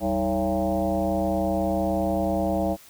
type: tone with frequency modulation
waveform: sine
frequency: 435.2 Hz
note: A4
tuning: 19 cents flat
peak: -21 dBFS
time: 0-2.77 s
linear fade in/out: 50 ms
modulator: 120 Hz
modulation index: 2.7
effects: white hiss -50 dBFS RMS until 2.89 s